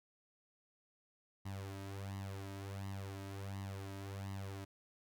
sawtooth tone with flanger, 98 Hz, G2, in tune, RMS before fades -45 dBFS, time 1.45-4.65 s, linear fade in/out 10 ms, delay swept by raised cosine 1 to 3.2 ms, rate 1.4 Hz, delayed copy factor +0.75, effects none

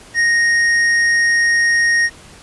triangle tone with hard clipping, 1864.7 Hz, A#6, in tune, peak -13 dBFS, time 0.14-2.1 s, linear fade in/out 50 ms, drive 11 dB, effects pink hiss -41 dBFS RMS until 2.42 s + resampled to 24000 Hz

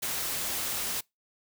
white noise, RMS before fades -32 dBFS, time 0.02-1.01 s, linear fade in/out 10 ms, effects noise-tail reverb RT60 0.2 s tail -26 dB re dry

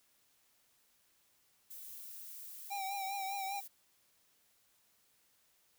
violet noise, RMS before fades -49 dBFS, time 1.7-3.68 s, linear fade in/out 10 ms
square tone with vibrato, 784 Hz, G5, in tune, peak -38 dBFS, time 2.7-3.61 s, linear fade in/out 20 ms, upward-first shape triangle, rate 5 Hz, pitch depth 58 cents each way
effects white hiss -72 dBFS RMS until 5.78 s

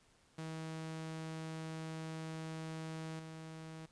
sawtooth tone with level steps, 160 Hz, D#3, 49 cents sharp, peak -38 / -43 dBFS, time 0.38-3.86 s, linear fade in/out 5 ms, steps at 3.19 s, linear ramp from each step 2 ms, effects pink hiss -69 dBFS RMS until 3.91 s + resampled to 22050 Hz

